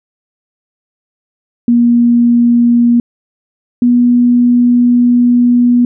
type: tone pair in turn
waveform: sine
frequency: 238 / 242.9 Hz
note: A#3 / B3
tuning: +36 / -29 cents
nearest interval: unison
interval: 35 cents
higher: second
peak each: -5 dBFS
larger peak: neither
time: 1.68-3 / 3.82-5.85 s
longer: second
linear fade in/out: 2 ms
effects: none